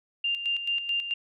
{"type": "tone with tremolo", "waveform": "sine", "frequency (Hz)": 2794, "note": "F7", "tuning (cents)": 0, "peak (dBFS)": -24, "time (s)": [0.24, 1.14], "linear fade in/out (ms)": 5, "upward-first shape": "square", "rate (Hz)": 4.6, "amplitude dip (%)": 60, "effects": []}